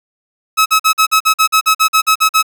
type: tone bursts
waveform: sawtooth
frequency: 1287 Hz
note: E6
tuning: 42 cents flat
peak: -4 dBFS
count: 14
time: 0.57-2.428 s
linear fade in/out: 20 ms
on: 90 ms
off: 46 ms
effects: none